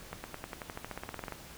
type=accelerating click train; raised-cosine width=0.5 ms; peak=-23 dBFS; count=18; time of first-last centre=0.13-1.323 s; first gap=110 ms; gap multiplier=0.94; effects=pink hiss -50 dBFS RMS until 1.57 s